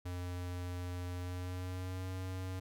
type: tone with pitch glide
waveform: square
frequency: 89.3 to 92.98 Hz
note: F2 to F#2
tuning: +39 to +9 cents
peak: -39 dBFS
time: 0.05-2.6 s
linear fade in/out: 10 ms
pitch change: +70 cents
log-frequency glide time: 1.14-2.09 s
effects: none